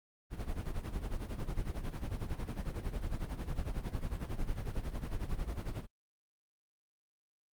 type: noise with tremolo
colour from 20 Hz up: brown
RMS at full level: -34 dBFS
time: 0.3-5.87 s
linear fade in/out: 50 ms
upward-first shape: sine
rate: 11 Hz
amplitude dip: 75%
effects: Opus 32 kbps